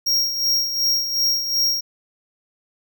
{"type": "tone with tremolo", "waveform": "square", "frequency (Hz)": 5590, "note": "F8", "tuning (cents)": 1, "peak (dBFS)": -16, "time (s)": [0.06, 1.81], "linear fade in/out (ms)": 10, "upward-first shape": "sine", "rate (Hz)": 2.7, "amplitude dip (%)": 60, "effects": []}